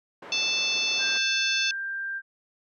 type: band-pass noise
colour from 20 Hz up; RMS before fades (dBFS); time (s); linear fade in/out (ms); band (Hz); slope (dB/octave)
pink; -43; 0.22-1.18; 5; 360 to 1700; 12
type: harmonic tone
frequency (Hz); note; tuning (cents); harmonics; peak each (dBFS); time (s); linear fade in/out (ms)
880; A5; 0; 3 / 4 / 5 / 6 / 7; -27 / -29 / -31 / -33 / -34; 0.32-1.71; 2
type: tone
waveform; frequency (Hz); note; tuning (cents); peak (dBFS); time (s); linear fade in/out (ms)
sine; 1585; G6; +19; -29; 0.98-2.22; 50
effects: none